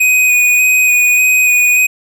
square tone with vibrato, 2489 Hz, D#7, in tune, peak -8 dBFS, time 0-1.87 s, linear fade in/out 10 ms, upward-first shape square, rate 1.7 Hz, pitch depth 12 cents each way, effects none

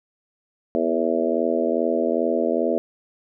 harmonic tone with a mistuned harmonic, 82.41 Hz, E2, in tune, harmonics 3 / 4 / 5 / 6 / 7 / 8, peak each -26 / -26 / -26 / -26 / -26 / -26 dBFS, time 0.75-2.78 s, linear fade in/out 0 ms, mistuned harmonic 3, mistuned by -20 cents, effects none

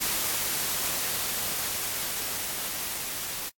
white noise with level ramp, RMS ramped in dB -27 to -34 dBFS, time 0-3.5 s, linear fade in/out 20 ms, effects noise-tail reverb RT60 0.1 s tail -24 dB re dry + AAC 64 kbps

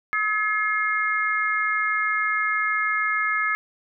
harmonic tone, 426.3 Hz, G#4, 45 cents sharp, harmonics 3 / 4 / 5, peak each -25 / -25 / -25 dBFS, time 0.13-3.55 s, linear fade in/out 0 ms, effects none

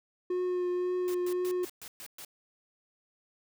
triangle tone with vibrato, 360.2 Hz, F#4, 46 cents flat, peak -26 dBFS, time 0.3-1.65 s, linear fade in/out 5 ms, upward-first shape triangle, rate 1.9 Hz, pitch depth 17 cents each way
white noise bursts, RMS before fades -45 dBFS, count 7, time 1.08-2.248 s, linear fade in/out 0 ms, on 64 ms, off 120 ms
effects none

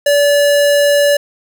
square tone, 576 Hz, D5, 34 cents flat, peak -9 dBFS, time 0.06-1.17 s, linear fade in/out 5 ms, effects none

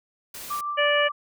white noise, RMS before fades -38 dBFS, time 0.34-0.61 s, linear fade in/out 5 ms
sine tone with tremolo, 1175 Hz, D6, 1 cent sharp, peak -25 dBFS, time 0.5-1.12 s, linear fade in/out 10 ms, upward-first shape triangle, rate 6.5 Hz, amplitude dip 40%
harmonic tone, 584 Hz, D5, 10 cents flat, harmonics 1 / 3 / 4 / 5, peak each -22 / -24 / -28 / -26 dBFS, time 0.77-1.09 s, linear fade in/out 20 ms
effects none

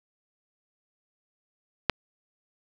click, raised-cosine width 0.3 ms, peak -4 dBFS, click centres 1.897 s, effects none

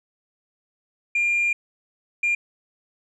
sine tone bursts at uneven times, 2400 Hz, D7, 37 cents sharp, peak -17 dBFS, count 2, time 1.15-1.53 / 2.23-2.35 s, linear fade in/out 5 ms, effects tanh soft clip ceiling -16 dBFS

